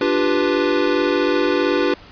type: chord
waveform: square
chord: G dominant seventh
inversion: second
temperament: equal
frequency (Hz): 293.7 / 349.2 / 392 / 493.9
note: D4 / F4 / G4 / B4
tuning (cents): 0 / 0 / 0 / 0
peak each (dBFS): -22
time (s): 0.01-1.94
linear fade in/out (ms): 2
effects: pink hiss -43 dBFS RMS until 2.11 s + resampled to 11025 Hz